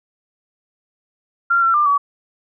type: tone with pitch steps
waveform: sine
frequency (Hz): 1383 / 1353 / 1193 / 1138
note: F6 / E6 / D6 / C#6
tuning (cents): -17 / +45 / +27 / +45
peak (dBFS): -12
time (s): 1.5-1.98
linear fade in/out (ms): 10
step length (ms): 120
effects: none